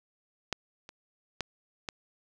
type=clicks; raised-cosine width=0.2 ms; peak=-12 / -28 / -14 / -17 dBFS; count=4; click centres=0.527 / 0.891 / 1.407 / 1.888 s; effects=none